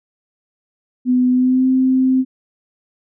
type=tone with pitch glide; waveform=sine; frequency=251 to 259.9 Hz; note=B3 to C4; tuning=+28 to -11 cents; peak=-11 dBFS; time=1.05-2.25 s; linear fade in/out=50 ms; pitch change=+61 cents; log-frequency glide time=1.3-1.67 s; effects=none